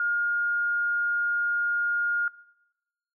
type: tone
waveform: sine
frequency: 1420 Hz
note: F6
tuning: 28 cents sharp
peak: -23 dBFS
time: 0-2.28 s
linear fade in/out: 2 ms
effects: noise-tail reverb RT60 0.9 s tail -20 dB re dry